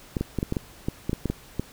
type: clicks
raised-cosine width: 3 ms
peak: -12 dBFS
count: 12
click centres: 0.168 / 0.21 / 0.387 / 0.429 / 0.524 / 0.568 / 0.885 / 1.095 / 1.131 / 1.257 / 1.3 / 1.596 s
effects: pink hiss -49 dBFS RMS until 1.72 s